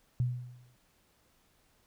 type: tone with exponential decay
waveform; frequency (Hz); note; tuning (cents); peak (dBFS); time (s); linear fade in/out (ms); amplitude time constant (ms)
sine; 123.47; B2; 0; -24; 0.2-0.76; 0; 120
effects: pink hiss -69 dBFS RMS until 1.86 s